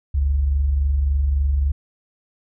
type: tone pair together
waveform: sine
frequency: 46.55 / 70.1 Hz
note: F#1 / C#2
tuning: +11 / +20 cents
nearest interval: perfect fifth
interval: 709 cents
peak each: -27 / -16 dBFS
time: 0.14-1.72 s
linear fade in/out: 10 ms
effects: none